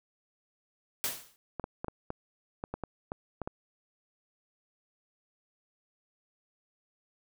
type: noise with exponential decay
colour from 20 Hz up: white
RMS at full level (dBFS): -29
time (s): 1.04-1.36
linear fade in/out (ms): 0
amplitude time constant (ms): 68
type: clicks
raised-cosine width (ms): 1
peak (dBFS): -21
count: 11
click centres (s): 1.597 / 1.641 / 1.845 / 1.883 / 2.104 / 2.639 / 2.74 / 2.837 / 3.119 / 3.417 / 3.475
effects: none